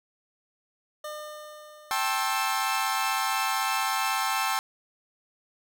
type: tone with exponential decay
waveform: 25% pulse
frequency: 604 Hz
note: D5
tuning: 48 cents sharp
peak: -30 dBFS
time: 1.04-3.25 s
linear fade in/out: 5 ms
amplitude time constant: 480 ms
type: chord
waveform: sawtooth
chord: A minor seventh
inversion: third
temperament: equal with one note detuned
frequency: 784 / 880 / 1068.5 / 1318.5 Hz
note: G5 / A5 / C6 / E6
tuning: 0 / 0 / +36 / 0 cents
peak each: -27 dBFS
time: 1.91-4.59 s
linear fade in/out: 0 ms
effects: none